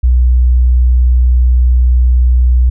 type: tone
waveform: sine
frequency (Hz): 61.74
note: B1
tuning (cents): 0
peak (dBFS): -5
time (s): 0.03-2.7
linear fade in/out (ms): 10
effects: none